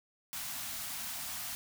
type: band-stop noise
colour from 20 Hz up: white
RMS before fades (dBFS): -40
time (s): 0.33-1.55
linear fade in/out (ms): 0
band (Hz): 290 to 620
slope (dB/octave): 96
effects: none